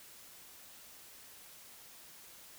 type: silence
effects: white hiss -55 dBFS RMS until 2.58 s